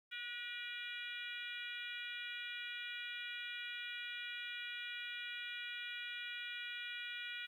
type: harmonic tone with a mistuned harmonic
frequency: 479.8 Hz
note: A#4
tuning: 50 cents sharp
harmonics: 3 / 4 / 5 / 6 / 7 / 8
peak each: -48 / -50 / -48 / -51 / -50 / -56 dBFS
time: 0.11-7.47 s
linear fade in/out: 20 ms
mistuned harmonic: 3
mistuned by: +21 cents
effects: 12-bit